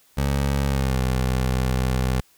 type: tone with pitch glide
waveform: 20% pulse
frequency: 69.3 to 63.92 Hz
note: C#2 to C2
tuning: 0 to -40 cents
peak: -15 dBFS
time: 0.17-2.21 s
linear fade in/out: 10 ms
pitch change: -140 cents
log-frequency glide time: 0.65-1.02 s
effects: white hiss -58 dBFS RMS until 2.37 s